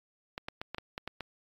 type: clicks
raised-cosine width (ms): 0.3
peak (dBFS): -21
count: 8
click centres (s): 0.379 / 0.485 / 0.615 / 0.746 / 0.783 / 0.979 / 1.076 / 1.207
effects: AAC 32 kbps